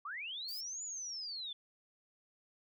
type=linear two-way sweep; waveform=sine; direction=up then down; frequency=1081 to 7040 to 3436 Hz; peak=-40 dBFS; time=0.05-1.53 s; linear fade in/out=5 ms; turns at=0.83 s
type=noise; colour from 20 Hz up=violet; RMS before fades=-50 dBFS; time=0.48-0.61 s; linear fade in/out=10 ms
effects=none